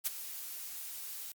blue noise with ADSR envelope, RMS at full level -30 dBFS, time 0.04-1.32 s, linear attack 29 ms, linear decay 15 ms, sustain -13 dB, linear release 3 ms, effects Opus 48 kbps

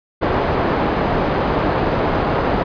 white low-pass noise, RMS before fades -18 dBFS, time 0.21-2.64 s, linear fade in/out 20 ms, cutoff 790 Hz, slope 12 dB/octave, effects resampled to 11025 Hz

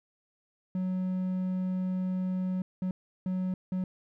triangle tone bursts at uneven times, 185 Hz, F#3, in tune, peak -26 dBFS, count 4, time 0.75-2.62 / 2.82-2.91 / 3.26-3.54 / 3.72-3.84 s, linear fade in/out 2 ms, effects none

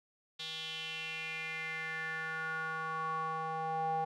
square tone with band-pass filter sweep, 160 Hz, D#3, 49 cents sharp, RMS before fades -38 dBFS, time 0.39-4.05 s, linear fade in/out 10 ms, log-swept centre 3600 to 760 Hz, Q 5.2, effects none

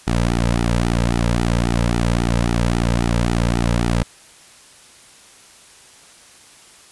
sawtooth tone with flanger, 58.4 Hz, A#1, 4 cents sharp, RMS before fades -18 dBFS, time 0.07-4.03 s, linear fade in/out 0 ms, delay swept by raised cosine 1.8 to 2.8 ms, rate 3.7 Hz, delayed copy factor -0.95, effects white hiss -46 dBFS RMS until 6.91 s + resampled to 24000 Hz

